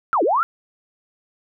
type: linear two-way sweep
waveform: sine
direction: down then up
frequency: 1418 to 294.2 to 1418 Hz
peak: -15 dBFS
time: 0.13-0.43 s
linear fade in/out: 0 ms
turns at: 0.23 s
effects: none